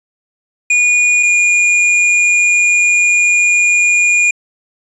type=tone pair in turn; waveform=square; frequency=2448 / 2431 Hz; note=D#7 / D#7; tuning=-29 / -41 cents; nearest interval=unison; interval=12 cents; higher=first; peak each=-9 dBFS; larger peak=neither; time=0.7-1.23 / 1.23-4.31 s; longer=second; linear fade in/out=5 ms; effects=resampled to 22050 Hz